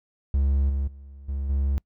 triangle tone with level steps, 69 Hz, C#2, 7 cents flat, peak -17 / -21 / -39 / -24 / -19 dBFS, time 0.34-1.78 s, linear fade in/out 0 ms, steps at 0.69 / 0.87 / 1.28 / 1.49 s, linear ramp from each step 10 ms, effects noise-tail reverb RT60 0.1 s tail -26 dB re dry

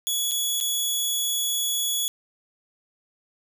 15% pulse tone with dropouts, 3384 Hz, G#7, 32 cents sharp, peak -16 dBFS, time 0.07-2.08 s, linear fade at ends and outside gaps 0 ms, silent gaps 0.311-0.317 / 0.602-0.61 s, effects none

